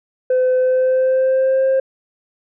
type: tone with pitch glide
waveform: sine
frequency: 510 to 530.7 Hz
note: C5 to C5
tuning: -44 to +24 cents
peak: -10 dBFS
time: 0.3-1.8 s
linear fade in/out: 5 ms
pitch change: +68 cents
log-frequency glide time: 0.57-1.65 s
effects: tanh soft clip ceiling -11 dBFS